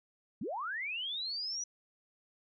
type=linear sweep; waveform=sine; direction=up; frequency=155.56 to 5920 Hz; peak=-35 dBFS; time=0.41-1.64 s; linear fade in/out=5 ms; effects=none